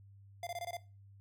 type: tone bursts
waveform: square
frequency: 696 Hz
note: F5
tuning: 6 cents flat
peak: -39 dBFS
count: 6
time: 0.43-0.769 s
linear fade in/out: 2 ms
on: 39 ms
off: 21 ms
effects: noise-tail reverb RT60 0.3 s tail -18 dB re dry + added 99 Hz sine -55 dBFS peak until 1.2 s